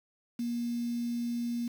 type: tone with quantisation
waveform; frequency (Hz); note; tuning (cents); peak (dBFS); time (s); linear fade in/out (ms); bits
sine; 237.5; A#3; +33; -30; 0.39-1.68; 5; 8
effects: none